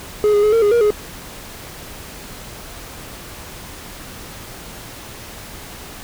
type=tone with pitch steps; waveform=triangle; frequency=420.3 / 411.7 / 423.8 / 456.7 / 411.8 / 472.8 / 419.2 Hz; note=G#4 / G#4 / G#4 / A#4 / G#4 / A#4 / G#4; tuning=+21 / -15 / +35 / -36 / -15 / +24 / +16 cents; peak=-9 dBFS; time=0.24-0.905 s; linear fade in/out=0 ms; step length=95 ms; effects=pink hiss -35 dBFS RMS until 6.03 s